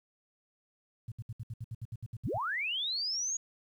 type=tone bursts; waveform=sine; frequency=113.3 Hz; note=A#2; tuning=49 cents flat; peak=-36 dBFS; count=13; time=1.08-2.378 s; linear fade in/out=5 ms; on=38 ms; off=67 ms
type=linear sweep; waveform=sine; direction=up; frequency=65.41 to 6760 Hz; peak=-31 dBFS; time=2.25-3.37 s; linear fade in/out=5 ms
effects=11-bit